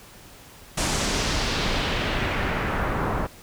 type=noise with low-pass filter sweep; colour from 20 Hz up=pink; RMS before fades=-25 dBFS; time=0.77-3.27 s; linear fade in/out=10 ms; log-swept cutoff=8600 to 1100 Hz; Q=1.4; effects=pink hiss -47 dBFS RMS until 3.42 s